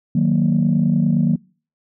sine chord, D# minor, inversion none, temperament equal, 155.56 / 185 / 233.1 Hz, D#3 / F#3 / A#3, 0 / 0 / 0 cents, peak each -17 dBFS, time 0.15-1.36 s, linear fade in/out 5 ms, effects noise-tail reverb RT60 0.4 s tail -25 dB re dry + tanh soft clip ceiling -7 dBFS

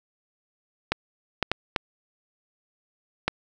clicks, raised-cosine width 0.3 ms, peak -6 dBFS, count 5, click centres 0.92 / 1.427 / 1.516 / 1.762 / 3.28 s, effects none

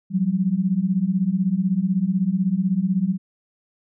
sine beating tone pair, 177.2 / 193.2 Hz, F3 / G3, +25 / -25 cents, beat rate 16 Hz, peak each -22 / -20 dBFS, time 0.1-3.18 s, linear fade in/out 50 ms, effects none

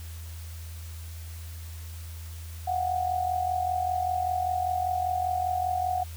sine tone with amplitude modulation, 732 Hz, F#5, 19 cents flat, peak -22 dBFS, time 2.67-6.04 s, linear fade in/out 10 ms, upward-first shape sine, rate 45.1 Hz, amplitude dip 65%, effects added 82 Hz sine -37 dBFS peak until 6.16 s + white hiss -49 dBFS RMS until 6.16 s

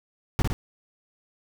brown noise with echo, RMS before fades -21 dBFS, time 0.39-0.42 s, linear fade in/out 0 ms, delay 55 ms, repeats 2, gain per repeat -3 dB, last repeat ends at 0.53 s, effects none

